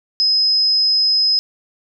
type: tone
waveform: sine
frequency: 5080 Hz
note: D#8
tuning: 35 cents sharp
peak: -12 dBFS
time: 0.2-1.39 s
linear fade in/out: 0 ms
effects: none